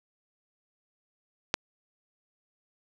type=click; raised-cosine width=0.2 ms; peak=-6 dBFS; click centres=1.541 s; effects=none